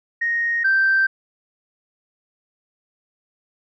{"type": "tone pair in turn", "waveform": "sine", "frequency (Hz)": [1864.7, 1563.6], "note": ["A#6", "G6"], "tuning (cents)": [0, -5], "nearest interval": "minor third", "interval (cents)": 305, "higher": "first", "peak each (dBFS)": [-18, -13], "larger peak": "second", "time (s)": [[0.21, 0.64], [0.64, 1.07]], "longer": "neither", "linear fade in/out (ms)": 10, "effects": ["tanh soft clip ceiling -10 dBFS"]}